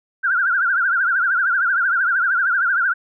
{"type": "tone with vibrato", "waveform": "sine", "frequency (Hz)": 1480, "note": "F#6", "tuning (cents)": 0, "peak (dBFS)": -15, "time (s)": [0.23, 2.94], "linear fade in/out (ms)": 20, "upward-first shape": "triangle", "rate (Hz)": 13, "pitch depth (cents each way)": 170, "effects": []}